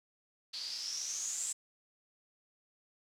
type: noise with low-pass filter sweep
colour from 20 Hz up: blue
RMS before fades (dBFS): -39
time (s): 0.53-1.53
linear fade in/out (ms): 10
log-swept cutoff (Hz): 4400 to 7800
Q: 9.2
effects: none